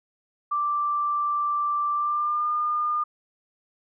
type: tone with pitch glide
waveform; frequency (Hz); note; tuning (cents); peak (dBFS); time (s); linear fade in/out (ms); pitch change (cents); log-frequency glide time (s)
sine; 1174.7 to 1211.2; D6 to D#6; 0 to -47; -22; 0.51-3.04; 10; +53; 1.94-2.49
effects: none